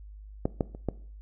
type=clicks; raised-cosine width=2 ms; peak=-12 / -11 / -28 / -14 dBFS; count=4; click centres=0.455 / 0.608 / 0.749 / 0.887 s; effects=noise-tail reverb RT60 0.5 s tail -19 dB re dry + added 51 Hz sine -43 dBFS peak until 1.21 s